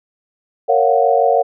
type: chord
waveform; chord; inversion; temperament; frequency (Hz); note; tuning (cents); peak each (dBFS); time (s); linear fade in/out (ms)
sine; Gb major seventh; first; just; 462.5 / 555 / 693.7 / 740; Bb4 / Db5 / F5 / Gb5; -14 / +2 / -12 / 0; -16; 0.68-1.43; 20
effects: none